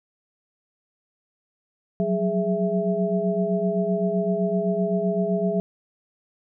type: tone cluster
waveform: sine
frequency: 181.4 / 189.2 / 415.7 / 660 Hz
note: F#3 / F#3 / G#4 / E5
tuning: -34 / +39 / +2 / +2 cents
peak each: -26 dBFS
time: 2-5.6 s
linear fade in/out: 0 ms
effects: none